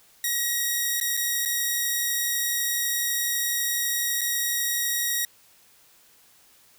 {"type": "tone with dropouts", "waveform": "5% pulse", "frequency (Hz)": 1896, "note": "A#6", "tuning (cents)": 29, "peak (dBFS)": -13, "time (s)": [0.24, 5.25], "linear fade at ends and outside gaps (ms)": 2, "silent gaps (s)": [[1.001, 1.011], [1.169, 1.173], [1.452, 1.457], [4.21, 4.214]], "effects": ["white hiss -57 dBFS RMS until 6.78 s"]}